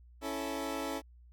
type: chord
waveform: 20% pulse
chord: A major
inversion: first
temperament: equal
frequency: 277.2 / 329.6 / 440 Hz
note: C#4 / E4 / A4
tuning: 0 / 0 / 0 cents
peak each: -33 / -35 / -36 dBFS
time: 0.21-1.02 s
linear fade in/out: 50 ms
effects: added 60 Hz sine -54 dBFS peak until 1.32 s